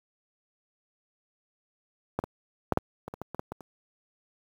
clicks, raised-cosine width 1 ms, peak -13 / -18 / -9 / -8 / -23 / -23 / -21 / -22 / -17 / -21 / -30 dBFS, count 11, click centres 2.19 / 2.239 / 2.723 / 2.774 / 3.08 / 3.139 / 3.216 / 3.346 / 3.394 / 3.52 / 3.607 s, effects high-pass 60 Hz 12 dB/octave + 8-bit

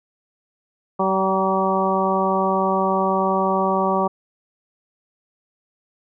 harmonic tone with a mistuned harmonic, 191.3 Hz, G3, 42 cents flat, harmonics 1 / 2 / 3 / 4 / 5 / 6, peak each -24 / -24 / -24 / -24 / -24 / -24 dBFS, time 0.99-4.08 s, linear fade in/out 10 ms, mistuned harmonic 5, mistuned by -19 cents, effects none

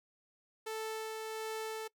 sawtooth tone with tremolo, 440 Hz, A4, in tune, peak -33 dBFS, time 0.66-1.88 s, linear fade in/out 10 ms, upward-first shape sine, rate 1.4 Hz, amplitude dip 25%, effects noise-tail reverb RT60 0.1 s tail -22 dB re dry

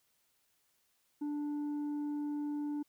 sine tone with tanh clipping, 293.7 Hz, D4, in tune, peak -35 dBFS, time 1.21-2.83 s, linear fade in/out 10 ms, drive 4 dB, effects white hiss -75 dBFS RMS until 2.88 s

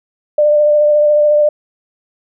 sine tone with vibrato, 596 Hz, D5, 25 cents sharp, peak -7 dBFS, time 0.38-1.49 s, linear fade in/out 5 ms, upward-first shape sine, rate 14 Hz, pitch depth 17 cents each way, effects none

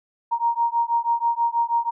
sine beating tone pair, 932.3 / 938.5 Hz, A#5 / A#5, 0 / +11 cents, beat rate 6.2 Hz, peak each -22 dBFS, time 0.31-1.91 s, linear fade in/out 20 ms, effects none

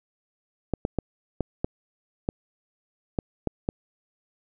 clicks, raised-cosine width 2 ms, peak -11 dBFS, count 9, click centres 0.737 / 0.851 / 0.987 / 1.407 / 1.645 / 2.289 / 3.188 / 3.473 / 3.689 s, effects none

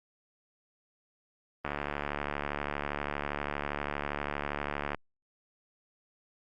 click train, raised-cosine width 0.5 ms, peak -17 dBFS, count 240, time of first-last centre 1.65-4.947 s, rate 72.5 Hz, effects Opus 32 kbps

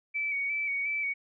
sine tone with vibrato, 2277 Hz, C#7, 46 cents sharp, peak -28 dBFS, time 0.14-1.14 s, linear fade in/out 20 ms, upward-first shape square, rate 2.8 Hz, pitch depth 29 cents each way, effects none

